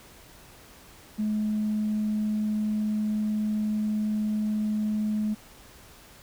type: tone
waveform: sine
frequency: 213.1 Hz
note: G#3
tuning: 45 cents sharp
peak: -23 dBFS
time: 1.18-5.35 s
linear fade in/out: 20 ms
effects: tanh soft clip ceiling -20 dBFS + pink hiss -51 dBFS RMS until 6.22 s